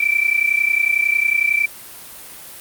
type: tone pair together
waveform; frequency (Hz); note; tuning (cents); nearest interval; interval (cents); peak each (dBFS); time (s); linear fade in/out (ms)
sine; 2318 / 2349; D7 / D7; -23 / 0; unison; 23; -17; 0-1.66; 5
effects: white hiss -37 dBFS RMS until 2.6 s + Opus 32 kbps